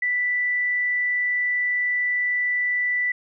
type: tone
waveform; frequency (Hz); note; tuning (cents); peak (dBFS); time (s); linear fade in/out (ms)
sine; 1975.5; B6; 0; -20; 0.02-3.12; 5
effects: none